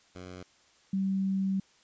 10% pulse / sine tone pair in turn, 91 / 192.82 Hz, F#2 / G3, -28 / -28 cents, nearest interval octave + minor second, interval 1300 cents, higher second, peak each -34 / -26 dBFS, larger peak second, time 0.15-0.43 / 0.93-1.6 s, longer second, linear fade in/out 5 ms, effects white hiss -63 dBFS RMS until 1.83 s + resampled to 16000 Hz

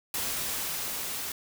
white noise with level ramp, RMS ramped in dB -31 to -35 dBFS, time 0.14-1.32 s, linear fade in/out 2 ms, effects none

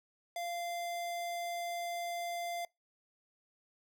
square tone, 692 Hz, F5, 16 cents flat, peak -37 dBFS, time 0.36-2.65 s, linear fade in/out 2 ms, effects noise-tail reverb RT60 0.2 s tail -25 dB re dry

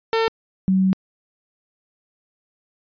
sawtooth / sine tone pair in turn, 450 / 189.2 Hz, A4 / F#3, +39 / +39 cents, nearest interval octave + minor third, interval 1500 cents, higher first, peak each -13 / -14 dBFS, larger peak first, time 0.13-0.28 / 0.68-0.93 s, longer second, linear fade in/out 0 ms, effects resampled to 11025 Hz

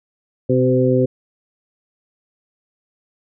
harmonic tone with a mistuned harmonic, 127.7 Hz, C3, 42 cents flat, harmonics 1 / 2 / 3 / 4, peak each -18 / -18 / -18 / -18 dBFS, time 0.49-1.06 s, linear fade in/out 10 ms, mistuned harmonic 2, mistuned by +16 cents, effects none

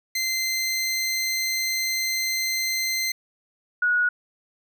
20% pulse / sine tone pair in turn, 2073 / 1457.6 Hz, C7 / F#6, -17 / -26 cents, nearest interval tritone, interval 609 cents, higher first, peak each -18 dBFS, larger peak neither, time 0.15-3.12 / 3.82-4.09 s, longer first, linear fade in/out 5 ms, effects none

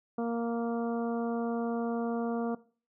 harmonic tone, 233.1 Hz, A#3, in tune, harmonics 1 / 2 / 3 / 4 / 5 / 6, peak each -31 / -34 / -38 / -46 / -45 / -50 dBFS, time 0.18-2.55 s, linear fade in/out 5 ms, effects noise-tail reverb RT60 0.4 s tail -19 dB re dry

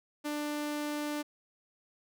sawtooth tone, 296.2 Hz, D4, 15 cents sharp, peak -29 dBFS, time 0.24-1.23 s, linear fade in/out 20 ms, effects none

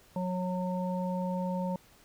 harmonic tone, 182.5 Hz, F#3, 24 cents flat, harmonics 1 / 3 / 5, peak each -31 / -36 / -38 dBFS, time 0.16-1.76 s, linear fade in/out 2 ms, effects pink hiss -60 dBFS RMS until 2.04 s

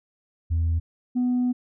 sine tone pair in turn, 82.41 / 248 Hz, E2 / B3, 0 / +7 cents, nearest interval octave + perfect fifth, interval 1907 cents, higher second, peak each -18 dBFS, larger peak neither, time 0.5-0.8 / 1.15-1.53 s, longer second, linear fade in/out 20 ms, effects tanh soft clip ceiling -18 dBFS

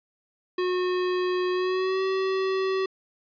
square tone with pitch glide, 363.7 to 381.3 Hz, F#4 to G4, -30 to -48 cents, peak -24 dBFS, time 0.58-2.86 s, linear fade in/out 5 ms, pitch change +82 cents, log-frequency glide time 1.52-2.02 s, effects resampled to 11025 Hz + 11-bit

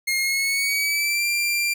sawtooth tone with pitch glide, 2139 to 2373 Hz, C7 to D7, +38 to +17 cents, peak -17 dBFS, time 0.07-1.74 s, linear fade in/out 10 ms, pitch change +179 cents, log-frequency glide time 0.18-1.27 s, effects none

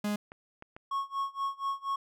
45% pulse tone, 207.7 Hz, G#3, in tune, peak -29 dBFS, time 0.04-0.16 s, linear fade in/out 5 ms
clicks, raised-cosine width 0.5 ms, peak -30 dBFS, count 3, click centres 0.319 / 0.624 / 0.765 s
triangle tone with tremolo, 1099 Hz, C#6, 15 cents flat, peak -26 dBFS, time 0.91-1.96 s, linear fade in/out 5 ms, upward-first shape sine, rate 4.2 Hz, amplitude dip 95%
effects none

